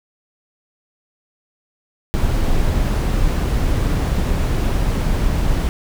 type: noise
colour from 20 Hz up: brown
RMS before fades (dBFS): -17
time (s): 2.14-5.69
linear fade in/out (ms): 0
effects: none